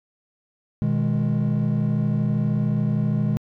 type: chord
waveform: triangle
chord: G# minor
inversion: first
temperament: equal with one note detuned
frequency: 122.55 / 155.56 / 207.7 Hz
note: B2 / D#3 / G#3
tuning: -13 / 0 / 0 cents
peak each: -21 dBFS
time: 0.82-3.37 s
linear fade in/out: 0 ms
effects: tanh soft clip ceiling -11 dBFS